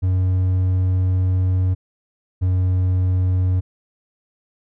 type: tone pair in turn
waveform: triangle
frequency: 92.5 / 91.99 Hz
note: F#2 / F#2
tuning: 0 / -10 cents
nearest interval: unison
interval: 10 cents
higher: first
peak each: -13 dBFS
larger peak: neither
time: 0.02-1.75 / 2.41-3.61 s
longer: first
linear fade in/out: 20 ms
effects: none